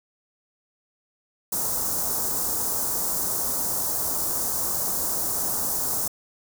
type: band-stop noise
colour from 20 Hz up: white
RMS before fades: -26 dBFS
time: 1.52-6.08 s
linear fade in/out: 5 ms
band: 1200 to 5900 Hz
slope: 24 dB/octave
effects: none